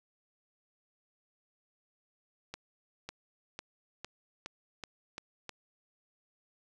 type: accelerating click train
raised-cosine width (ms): 0.2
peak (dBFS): -23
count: 8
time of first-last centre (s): 2.54-5.493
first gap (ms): 550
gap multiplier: 0.91
effects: 10-bit